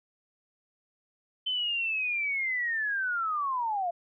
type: linear sweep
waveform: sine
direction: down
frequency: 3074 to 671 Hz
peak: -27 dBFS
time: 1.46-3.91 s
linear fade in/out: 10 ms
effects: none